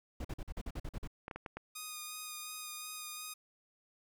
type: noise bursts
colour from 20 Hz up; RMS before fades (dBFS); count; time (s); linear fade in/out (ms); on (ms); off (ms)
brown; -40; 10; 0.2-1.075; 5; 47; 45
type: clicks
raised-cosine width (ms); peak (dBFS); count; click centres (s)
0.5; -27; 5; 1.281 / 1.312 / 1.36 / 1.462 / 1.57
type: tone with vibrato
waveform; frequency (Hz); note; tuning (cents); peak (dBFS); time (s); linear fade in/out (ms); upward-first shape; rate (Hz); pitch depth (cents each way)
5% pulse; 1235; D#6; -13; -31; 1.75-3.34; 10; sine; 2.8; 15
effects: none